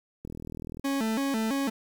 click train, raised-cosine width 3 ms, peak -26 dBFS, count 23, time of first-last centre 0.25-0.796 s, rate 40.3 Hz
40% pulse tone with vibrato, 246.9 Hz, B3, in tune, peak -25 dBFS, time 0.84-1.7 s, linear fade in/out 10 ms, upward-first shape square, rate 3 Hz, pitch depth 190 cents each way
effects 9-bit

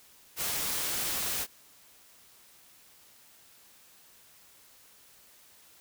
white noise, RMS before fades -32 dBFS, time 0.36-1.47 s, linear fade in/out 50 ms, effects white hiss -58 dBFS RMS until 5.8 s

